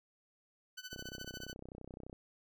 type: tone with tremolo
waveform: 15% pulse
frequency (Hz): 1504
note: F#6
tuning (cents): +28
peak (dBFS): -36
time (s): 0.77-1.54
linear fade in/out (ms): 10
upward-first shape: sine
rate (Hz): 14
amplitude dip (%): 90
type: click train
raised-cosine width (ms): 2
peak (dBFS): -34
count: 39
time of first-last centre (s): 0.93-2.129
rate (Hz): 31.7
effects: none